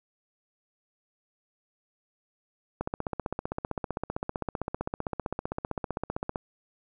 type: click train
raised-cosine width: 1 ms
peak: -16 dBFS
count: 56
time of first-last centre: 2.81-6.358 s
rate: 15.5 Hz
effects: none